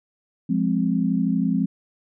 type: chord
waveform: sine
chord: F minor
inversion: none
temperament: equal with one note detuned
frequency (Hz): 175.73 / 207.7 / 261.6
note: F3 / Ab3 / C4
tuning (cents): +11 / 0 / 0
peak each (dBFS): -23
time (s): 0.49-1.66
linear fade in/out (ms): 10
effects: none